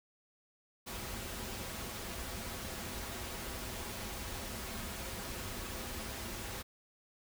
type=noise with comb filter; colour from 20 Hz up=pink; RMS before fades=-42 dBFS; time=0.86-6.63 s; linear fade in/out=20 ms; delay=6.7 ms; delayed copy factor=-0.5; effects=none